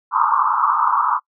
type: band-pass noise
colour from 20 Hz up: white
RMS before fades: -17 dBFS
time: 0.11-1.2 s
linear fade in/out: 50 ms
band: 890 to 1300 Hz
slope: 96 dB/octave
effects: noise-tail reverb RT60 0.1 s tail -26 dB re dry